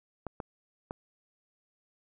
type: clicks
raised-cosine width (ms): 1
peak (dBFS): -22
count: 3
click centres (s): 0.267 / 0.402 / 0.909
effects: none